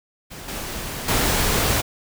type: noise with level steps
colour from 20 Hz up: pink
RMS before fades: -37 / -30 / -20 dBFS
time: 0.3-1.82 s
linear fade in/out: 20 ms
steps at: 0.48 / 1.08 s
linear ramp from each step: 5 ms
effects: none